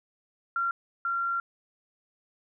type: tone pair in turn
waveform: sine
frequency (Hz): 1376 / 1376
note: F6 / F6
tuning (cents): -26 / -26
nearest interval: unison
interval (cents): 0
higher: neither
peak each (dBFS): -25 / -26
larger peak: first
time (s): 0.56-0.71 / 1.05-1.4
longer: second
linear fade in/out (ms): 2
effects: none